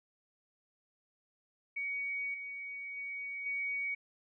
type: tone with level steps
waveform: sine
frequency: 2248 Hz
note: C#7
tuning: 24 cents sharp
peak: -34 / -40 / -38 / -33 dBFS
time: 1.76-3.95 s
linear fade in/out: 10 ms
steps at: 2.34 / 2.97 / 3.46 s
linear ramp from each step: 2 ms
effects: none